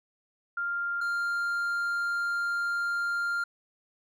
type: tone pair in turn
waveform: sine / triangle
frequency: 1396.9 / 1396.9 Hz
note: F6 / F6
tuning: 0 / 0 cents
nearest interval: unison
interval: 0 cents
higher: neither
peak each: -28 / -25 dBFS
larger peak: second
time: 0.57-1.01 / 1.01-3.44 s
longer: second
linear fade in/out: 5 ms
effects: none